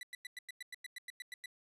30% pulse tone bursts, 1975.5 Hz, B6, in tune, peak -40 dBFS, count 13, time 0.01-1.459 s, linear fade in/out 2 ms, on 21 ms, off 98 ms, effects resampled to 32000 Hz

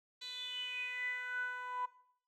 10% pulse tone with band-pass filter sweep, 498.1 Hz, B4, 15 cents sharp, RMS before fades -41 dBFS, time 0.21-1.86 s, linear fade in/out 10 ms, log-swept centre 4200 to 1000 Hz, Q 8.7, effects noise-tail reverb RT60 0.6 s tail -17 dB re dry

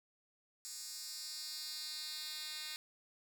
10% pulse tone with high-pass filter sweep, 306.8 Hz, D#4, 24 cents flat, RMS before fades -45 dBFS, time 0.65-2.76 s, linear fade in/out 0 ms, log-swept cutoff 6300 to 3200 Hz, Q 2.4, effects none

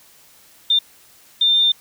sine tone bursts at uneven times, 3603 Hz, A7, 40 cents sharp, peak -12 dBFS, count 2, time 0.7-0.79 / 1.41-1.72 s, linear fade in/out 5 ms, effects white hiss -50 dBFS RMS until 1.8 s

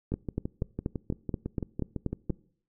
two click trains, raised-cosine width 3 ms, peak -19 / -16 dBFS, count 14 / 10, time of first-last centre 0.12-2.298 / 0.14-2.303 s, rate 5.97 / 4.16 Hz, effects noise-tail reverb RT60 0.6 s tail -23 dB re dry

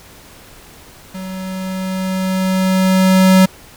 square tone with level ramp, 187.9 Hz, F#3, 27 cents sharp, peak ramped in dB -26 to -6 dBFS, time 1.14-3.46 s, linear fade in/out 10 ms, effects pink hiss -41 dBFS RMS until 3.76 s

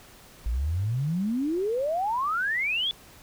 sine exponential sweep, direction up, 53.4 to 3496 Hz, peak -24 dBFS, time 0.46-2.91 s, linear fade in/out 0 ms, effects pink hiss -51 dBFS RMS until 3.22 s

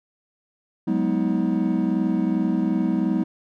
triangle chord, G# minor seventh, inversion third, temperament equal with one note detuned, 185 / 207.7 / 246.9 / 317.7 Hz, F#3 / G#3 / B3 / D#4, 0 / 0 / 0 / +36 cents, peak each -23 dBFS, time 0.87-3.24 s, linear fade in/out 10 ms, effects none

